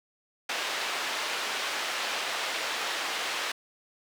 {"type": "band-pass noise", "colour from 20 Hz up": "white", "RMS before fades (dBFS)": -32, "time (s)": [0.49, 3.52], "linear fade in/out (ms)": 5, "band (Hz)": [490, 3400], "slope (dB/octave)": 12, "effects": []}